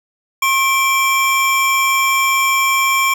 square tone pair together, 1077.6 / 2334 Hz, C#6 / D7, -49 / -11 cents, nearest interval octave + minor second, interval 1338 cents, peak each -16 dBFS, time 0.42-3.14 s, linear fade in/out 5 ms, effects none

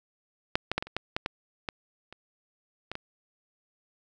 clicks, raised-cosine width 0.3 ms, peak -7 / -11 / -10 / -17 / -28 / -13 / -12 / -13 / -15 / -28 / -19 / -19 dBFS, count 12, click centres 0.555 / 0.716 / 0.78 / 0.825 / 0.87 / 0.966 / 1.165 / 1.261 / 1.688 / 2.126 / 2.916 / 2.954 s, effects none

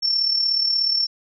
sine tone with amplitude modulation, 5420 Hz, E8, 47 cents sharp, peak -15 dBFS, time 0.02-1.07 s, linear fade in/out 20 ms, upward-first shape sine, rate 36.7 Hz, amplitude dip 55%, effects none

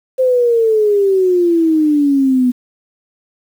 sine exponential sweep, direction down, 523.3 to 245.6 Hz, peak -9 dBFS, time 0.18-2.52 s, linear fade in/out 20 ms, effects 7-bit

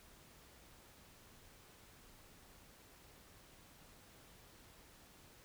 silence, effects pink hiss -62 dBFS RMS until 5.44 s

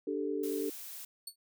sine chord, D suspended fourth, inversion none, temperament just, 293.7 / 391.6 / 440.5 Hz, D4 / G4 / A4, 0 / -2 / +2 cents, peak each -36 dBFS, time 0.07-0.7 s, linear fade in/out 5 ms
blue noise, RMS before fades -45 dBFS, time 0.43-1.05 s, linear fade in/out 5 ms
20% pulse tone with exponential decay, 4435 Hz, C#8, in tune, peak -31 dBFS, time 1.27-1.36 s, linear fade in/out 5 ms, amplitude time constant 18 ms
effects none

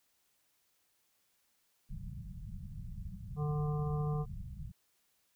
pink low-pass noise, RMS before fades -44 dBFS, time 1.89-4.72 s, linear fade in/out 10 ms, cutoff 200 Hz, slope 96 dB/octave
harmonic tone, 148.9 Hz, D3, 24 cents sharp, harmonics 1 / 3 / 5 / 7 / 8, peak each -32 / -42 / -46 / -49 / -50 dBFS, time 3.36-4.26 s, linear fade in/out 50 ms
effects white hiss -75 dBFS RMS until 5.35 s

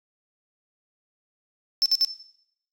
sine tone bursts, 5300 Hz, E8, 9 cents sharp, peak -14 dBFS, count 3, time 1.82-2.048 s, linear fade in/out 0 ms, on 38 ms, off 57 ms, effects noise-tail reverb RT60 0.7 s tail -17 dB re dry + tanh soft clip ceiling -16 dBFS

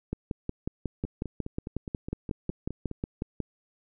two click trains, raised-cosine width 3 ms, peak -17 / -22 dBFS, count 19 / 10, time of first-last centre 0.13-3.403 / 1.05-2.913 s, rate 5.5 / 4.83 Hz, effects none

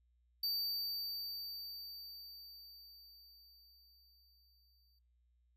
square tone with exponential decay, 4618 Hz, D8, 30 cents flat, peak -34 dBFS, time 0.43-4.99 s, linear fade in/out 5 ms, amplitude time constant 990 ms, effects noise-tail reverb RT60 0.3 s tail -22 dB re dry + added 60 Hz sine -70 dBFS peak until 5.56 s

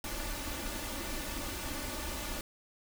pink noise with comb filter, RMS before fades -38 dBFS, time 0.04-2.41 s, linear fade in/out 2 ms, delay 3.4 ms, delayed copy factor +0.75, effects none

